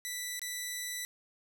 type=tone with dropouts; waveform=10% pulse; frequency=1975 Hz; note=B6; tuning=in tune; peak=-27 dBFS; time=0.05-1.05 s; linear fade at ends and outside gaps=0 ms; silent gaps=0.394-0.417 s; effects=none